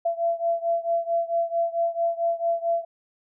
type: beating tone pair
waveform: sine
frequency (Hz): 674 / 678.5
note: E5 / E5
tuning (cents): +38 / +50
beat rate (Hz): 4.5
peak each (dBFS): -24 / -26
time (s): 0.05-2.85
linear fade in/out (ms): 10
effects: none